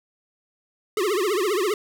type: tone with vibrato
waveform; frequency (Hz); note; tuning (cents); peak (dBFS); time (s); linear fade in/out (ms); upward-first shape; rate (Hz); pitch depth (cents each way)
square; 392; G4; 0; -21; 0.97-1.74; 2; triangle; 15; 240
effects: none